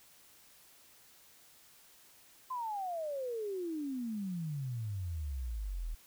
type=exponential sweep; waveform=sine; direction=down; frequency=1046.5 to 37.74 Hz; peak=-35 dBFS; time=2.5-5.95 s; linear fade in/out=10 ms; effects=white hiss -61 dBFS RMS until 6.06 s